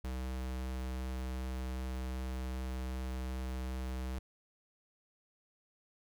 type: tone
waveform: square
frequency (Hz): 64.1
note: C2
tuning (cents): -35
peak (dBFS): -37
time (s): 0.04-4.19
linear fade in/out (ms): 5
effects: none